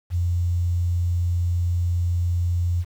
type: tone with quantisation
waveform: sine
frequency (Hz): 87.31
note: F2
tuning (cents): 0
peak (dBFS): -19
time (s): 0.1-2.85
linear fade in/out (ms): 50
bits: 8
effects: none